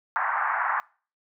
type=band-pass noise; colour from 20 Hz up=pink; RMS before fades=-26 dBFS; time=0.16-0.8 s; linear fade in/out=0 ms; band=800 to 1800 Hz; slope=48 dB/octave; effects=noise-tail reverb RT60 0.4 s tail -24 dB re dry